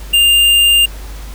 triangle tone with hard clipping, 2802 Hz, F7, 5 cents sharp, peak -8 dBFS, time 0.13-0.86 s, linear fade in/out 10 ms, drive 16 dB, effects added 50 Hz sine -26 dBFS peak until 1.34 s + pink hiss -36 dBFS RMS until 1.34 s

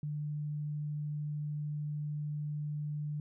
sine tone, 148.9 Hz, D3, 24 cents sharp, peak -34 dBFS, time 0.03-3.2 s, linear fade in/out 2 ms, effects none

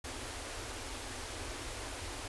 pink band-stop noise, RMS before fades -42 dBFS, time 0.04-2.28 s, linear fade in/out 5 ms, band 120 to 240 Hz, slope 96 dB/octave, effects resampled to 24000 Hz

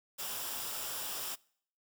white noise with comb filter, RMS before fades -39 dBFS, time 0.18-1.36 s, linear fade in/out 20 ms, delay 0.47 ms, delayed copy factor -0.5, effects noise-tail reverb RT60 0.6 s tail -24 dB re dry

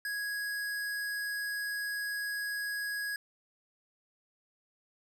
square tone, 1661.2 Hz, G#6, in tune, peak -34 dBFS, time 0.05-3.16 s, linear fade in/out 2 ms, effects none

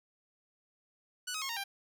10% pulse tone with pitch steps, 1480 / 1266.3 / 1083.4 / 927 / 793.1 Hz, F#6 / D#6 / C#6 / A#5 / G5, 0 / +30 / -40 / -10 / +20 cents, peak -27 dBFS, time 1.27-1.64 s, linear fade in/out 10 ms, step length 74 ms, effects none

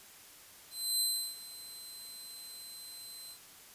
20% pulse tone with ADSR envelope, 4077 Hz, C8, 46 cents flat, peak -22 dBFS, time 0.7-3.39 s, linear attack 300 ms, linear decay 350 ms, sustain -18 dB, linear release 83 ms, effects white hiss -55 dBFS RMS until 3.74 s + resampled to 32000 Hz

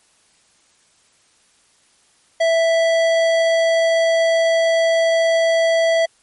sine tone with tanh clipping, 659.3 Hz, E5, in tune, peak -15 dBFS, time 2.4-6.06 s, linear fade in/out 10 ms, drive 17 dB, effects white hiss -57 dBFS RMS until 6.22 s + MP3 48 kbps

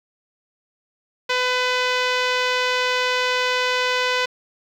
5% pulse tone with low-pass filter, 502 Hz, B4, 28 cents sharp, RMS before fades -21 dBFS, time 1.29-4.26 s, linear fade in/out 10 ms, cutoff 3500 Hz, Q 0.58, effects 7-bit

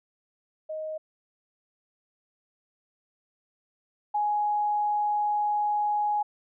sine tone pair in turn, 625 / 834.3 Hz, D#5 / G#5, +8 / +8 cents, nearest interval perfect fourth, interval 500 cents, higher second, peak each -31 / -23 dBFS, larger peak second, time 0.69-0.98 / 4.14-6.23 s, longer second, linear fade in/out 10 ms, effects none

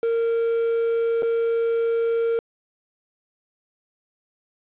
triangle tone with dropouts, 460.9 Hz, A#4, 20 cents flat, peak -17 dBFS, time 0.03-2.39 s, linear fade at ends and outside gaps 1 ms, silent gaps 1.223-1.23 s, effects resampled to 8000 Hz + 8-bit

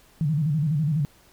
sine tone with vibrato, 151.5 Hz, D#3, 46 cents flat, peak -20 dBFS, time 0.21-1.05 s, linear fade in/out 0 ms, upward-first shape square, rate 12 Hz, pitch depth 110 cents each way, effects pink hiss -56 dBFS RMS until 1.32 s

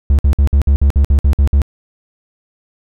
triangle tone bursts, 70 Hz, C#2, 18 cents sharp, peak -5 dBFS, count 11, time 0.1-1.618 s, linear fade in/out 0 ms, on 88 ms, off 55 ms, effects none

